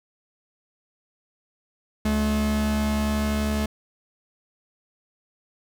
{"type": "tone pair together", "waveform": "45% pulse", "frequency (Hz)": [71.68, 214.8], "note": ["D2", "A3"], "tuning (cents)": [-41, -41], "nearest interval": "octave + perfect fifth", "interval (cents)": 1900, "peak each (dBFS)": [-26, -23], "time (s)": [2.05, 3.66], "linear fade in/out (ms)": 5, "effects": []}